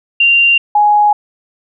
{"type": "tone pair in turn", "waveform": "sine", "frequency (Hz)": [2775, 833.6], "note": ["F7", "G#5"], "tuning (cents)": [-12, 6], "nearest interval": "octave + major sixth", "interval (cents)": 2082, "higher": "first", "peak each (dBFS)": -6, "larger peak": "neither", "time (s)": [[0.2, 0.58], [0.75, 1.13]], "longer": "neither", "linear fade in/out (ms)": 5, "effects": []}